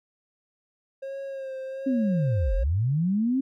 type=tone with vibrato; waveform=triangle; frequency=537 Hz; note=C5; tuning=45 cents sharp; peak=-30 dBFS; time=1.02-2.64 s; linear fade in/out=10 ms; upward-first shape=sine; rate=1.3 Hz; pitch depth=34 cents each way
type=linear two-way sweep; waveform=sine; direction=down then up; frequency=273.9 to 39.1 to 273.9 Hz; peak=-21 dBFS; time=1.86-3.41 s; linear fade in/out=10 ms; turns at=2.55 s
effects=none